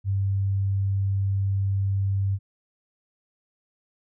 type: tone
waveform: sine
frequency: 98 Hz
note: G2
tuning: in tune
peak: -21 dBFS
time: 0.04-2.39 s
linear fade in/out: 50 ms
effects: none